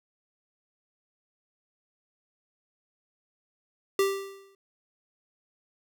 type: tone with exponential decay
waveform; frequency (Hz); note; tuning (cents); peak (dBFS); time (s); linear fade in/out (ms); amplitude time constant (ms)
square; 392; G4; 0; -20; 3.99-4.55; 2; 120
effects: none